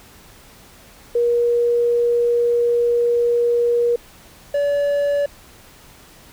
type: tone pair in turn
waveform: sine / triangle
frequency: 475.9 / 573.1 Hz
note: A#4 / D5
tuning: +36 / -42 cents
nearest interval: minor third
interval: 322 cents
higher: second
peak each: -14 dBFS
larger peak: neither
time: 1.15-3.96 / 4.54-5.26 s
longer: first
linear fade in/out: 5 ms
effects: pink hiss -46 dBFS RMS until 6.32 s